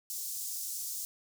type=high-pass noise; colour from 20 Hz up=pink; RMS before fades=-38 dBFS; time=0.1-1.05 s; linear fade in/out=0 ms; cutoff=5800 Hz; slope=24 dB/octave; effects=none